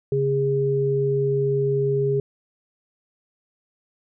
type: tone pair together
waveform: sine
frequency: 138.24 / 408.9 Hz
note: C#3 / G#4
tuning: -4 / -27 cents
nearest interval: octave + perfect fifth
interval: 1877 cents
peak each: -23 / -20 dBFS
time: 0.12-2.2 s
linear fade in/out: 2 ms
effects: none